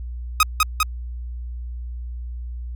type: tone with echo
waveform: sawtooth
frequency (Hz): 1258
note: D#6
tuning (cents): +19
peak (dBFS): -8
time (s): 0.4-0.43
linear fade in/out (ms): 2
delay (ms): 200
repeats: 2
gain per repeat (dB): -2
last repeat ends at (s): 0.83
effects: added 60 Hz sine -28 dBFS peak until 2.75 s